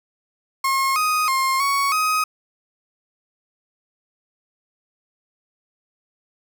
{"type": "tone with pitch steps", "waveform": "35% pulse", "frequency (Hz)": [1077, 1248, 1063, 1115, 1258], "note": ["C6", "D#6", "C6", "C#6", "D#6"], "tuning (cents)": [50, 5, 27, 10, 19], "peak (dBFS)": -16, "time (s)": [0.64, 2.24], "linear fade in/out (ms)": 5, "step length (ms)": 320, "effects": []}